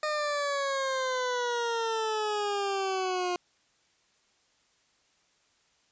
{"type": "exponential sweep", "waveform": "20% pulse", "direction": "down", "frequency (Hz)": [613, 354.5], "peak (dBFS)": -23, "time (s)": [0.03, 3.36], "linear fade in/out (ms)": 2, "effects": ["white hiss -68 dBFS RMS until 5.91 s", "resampled to 16000 Hz"]}